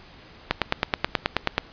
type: click train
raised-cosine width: 0.3 ms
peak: -3 dBFS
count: 11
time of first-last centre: 0.51-1.581 s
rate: 9.34 Hz
effects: pink hiss -48 dBFS RMS until 1.72 s + resampled to 11025 Hz